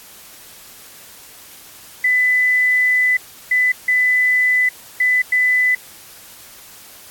sine tone bursts at uneven times, 2000 Hz, B6, 21 cents sharp, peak -12 dBFS, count 5, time 2.04-3.17 / 3.51-3.72 / 3.88-4.69 / 5-5.22 / 5.32-5.75 s, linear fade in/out 5 ms, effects white hiss -41 dBFS RMS until 7.1 s + AAC 64 kbps

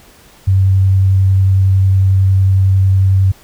sine tone with vibrato, 95.7 Hz, G2, 41 cents flat, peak -7 dBFS, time 0.47-3.32 s, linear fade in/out 10 ms, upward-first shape sine, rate 11 Hz, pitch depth 9 cents each way, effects pink hiss -44 dBFS RMS until 3.43 s

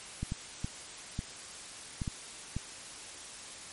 clicks, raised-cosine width 5 ms, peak -21 dBFS, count 7, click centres 0.23 / 0.321 / 0.645 / 1.191 / 2.018 / 2.078 / 2.566 s, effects white hiss -46 dBFS RMS until 3.72 s + MP3 48 kbps

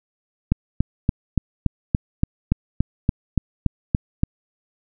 click train, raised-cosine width 5 ms, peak -4 dBFS, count 14, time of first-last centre 0.52-4.234 s, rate 3.5 Hz, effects none

